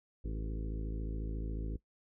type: harmonic tone with a mistuned harmonic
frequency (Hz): 54.1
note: A1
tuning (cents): -29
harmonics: 1 / 2 / 3 / 4 / 5 / 6 / 7 / 8 / 9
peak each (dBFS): -36 / -46 / -47 / -51 / -48 / -50 / -53 / -56 / -57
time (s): 0.24-1.77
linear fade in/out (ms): 10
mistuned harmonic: 7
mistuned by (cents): +47
effects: noise-tail reverb RT60 0.1 s tail -18 dB re dry